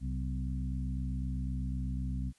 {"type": "harmonic tone with a mistuned harmonic", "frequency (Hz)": 63.9, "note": "C2", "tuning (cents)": -40, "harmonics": [1, 2, 3, 4], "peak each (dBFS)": [-34, -38, -41, -43], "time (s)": [0, 2.33], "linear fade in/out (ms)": 50, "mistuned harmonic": 2, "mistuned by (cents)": 54, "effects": ["white hiss -69 dBFS RMS until 2.38 s", "resampled to 24000 Hz"]}